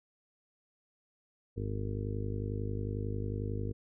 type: harmonic tone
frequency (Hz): 51.1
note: G#1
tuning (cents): -27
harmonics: 1 / 2 / 3 / 4 / 5 / 6 / 7 / 8 / 9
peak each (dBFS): -40 / -35 / -46 / -46 / -43 / -51 / -46 / -46 / -44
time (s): 1.56-3.73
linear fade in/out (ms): 20
effects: none